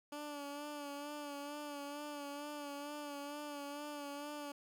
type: tone with vibrato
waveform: 15% pulse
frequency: 290 Hz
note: D4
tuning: 22 cents flat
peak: -37 dBFS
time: 0.12-4.52 s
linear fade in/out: 5 ms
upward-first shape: sine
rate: 2.2 Hz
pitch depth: 37 cents each way
effects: none